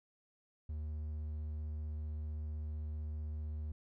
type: tone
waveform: triangle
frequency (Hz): 76.3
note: D#2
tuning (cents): -33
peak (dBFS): -36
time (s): 0.69-3.72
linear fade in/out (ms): 5
effects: none